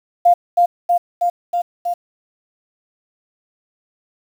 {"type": "tone with echo", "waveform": "sine", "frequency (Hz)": 700, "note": "F5", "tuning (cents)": 4, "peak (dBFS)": -7, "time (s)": [0.25, 0.34], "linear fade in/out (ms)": 10, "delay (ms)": 320, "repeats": 5, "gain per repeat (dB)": -2, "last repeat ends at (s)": 1.94, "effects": ["7-bit"]}